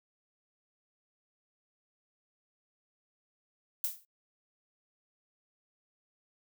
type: noise with exponential decay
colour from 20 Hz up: violet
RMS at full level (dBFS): -29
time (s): 3.84-4.05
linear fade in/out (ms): 1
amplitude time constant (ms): 45
effects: noise-tail reverb RT60 0.1 s tail -24 dB re dry